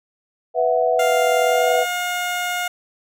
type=chord; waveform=sine; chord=B suspended fourth; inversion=none; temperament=equal; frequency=493.9 / 659.3 / 740 Hz; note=B4 / E5 / F#5; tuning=0 / 0 / 0 cents; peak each=-19 / -19 / -21 dBFS; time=0.54-1.86 s; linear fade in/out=50 ms
type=tone with pitch glide; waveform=15% pulse; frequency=700 to 714.3 Hz; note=F5 to F5; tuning=+4 to +39 cents; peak=-15 dBFS; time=0.99-2.68 s; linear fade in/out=5 ms; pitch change=+35 cents; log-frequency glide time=1.43-1.76 s
effects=none